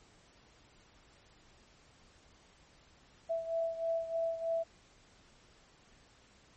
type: beating tone pair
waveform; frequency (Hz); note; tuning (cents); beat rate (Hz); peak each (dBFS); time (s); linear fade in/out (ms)
sine; 660 / 663.2; E5 / E5; +2 / +10; 3.2; -33 / -38; 3.29-4.64; 20
effects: pink hiss -63 dBFS RMS until 6.56 s + MP3 32 kbps